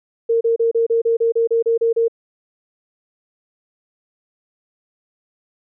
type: tone bursts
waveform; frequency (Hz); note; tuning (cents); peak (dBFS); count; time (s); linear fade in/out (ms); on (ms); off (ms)
sine; 459.9; A#4; -23; -13; 12; 0.29-2.082; 10; 120; 32
effects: none